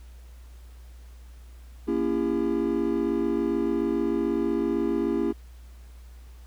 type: chord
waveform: triangle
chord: A# diminished seventh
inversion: none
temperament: just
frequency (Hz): 233.1 / 279.7 / 335.6 / 402.8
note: A#3 / C#4 / E4 / G4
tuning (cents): 0 / +16 / +31 / +47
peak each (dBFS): -28 / -27 / -25 / -27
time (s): 1.87-5.33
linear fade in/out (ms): 20
effects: added 60 Hz sine -43 dBFS peak until 6.46 s + pink hiss -59 dBFS RMS until 6.46 s